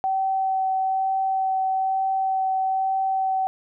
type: tone with vibrato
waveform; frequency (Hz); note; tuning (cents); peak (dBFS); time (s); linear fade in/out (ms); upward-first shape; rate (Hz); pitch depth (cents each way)
sine; 765; G5; -42; -20; 0.04-3.47; 0; sine; 1.1; 8
effects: none